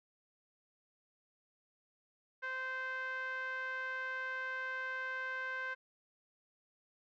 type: tone with low-pass filter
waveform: 5% pulse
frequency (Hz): 519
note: C5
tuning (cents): -14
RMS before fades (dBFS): -40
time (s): 2.42-5.75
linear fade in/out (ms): 20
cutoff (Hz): 1600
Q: 3.9
effects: none